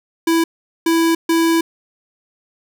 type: tone bursts at uneven times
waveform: square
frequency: 330.3 Hz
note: E4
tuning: 4 cents sharp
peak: -13 dBFS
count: 3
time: 0.27-0.44 / 0.86-1.15 / 1.29-1.61 s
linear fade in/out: 5 ms
effects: none